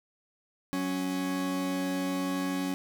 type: tone pair together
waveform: 40% pulse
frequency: 185 / 277.2 Hz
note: F#3 / C#4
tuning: 0 / 0 cents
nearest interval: perfect fifth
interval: 700 cents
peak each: -34 / -29 dBFS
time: 0.73-2.74 s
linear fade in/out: 0 ms
effects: none